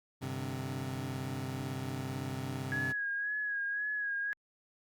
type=chord; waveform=25% pulse; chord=G suspended fourth; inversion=none; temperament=equal with one note detuned; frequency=98 / 130.81 / 148.71 Hz; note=G2 / C3 / D3; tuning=0 / 0 / +22 cents; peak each=-39 / -34 / -40 dBFS; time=0.21-2.93 s; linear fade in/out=20 ms
type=tone with vibrato; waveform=sine; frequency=1661.2 Hz; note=G#6; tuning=in tune; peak=-32 dBFS; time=2.72-4.33 s; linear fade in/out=0 ms; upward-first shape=sine; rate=1.9 Hz; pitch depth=41 cents each way
effects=Opus 48 kbps